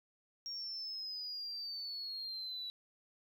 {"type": "exponential sweep", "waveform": "sine", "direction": "down", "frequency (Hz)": [5588, 3919], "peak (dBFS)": -39, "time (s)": [0.46, 2.7], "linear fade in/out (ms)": 0, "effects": ["tanh soft clip ceiling -36 dBFS"]}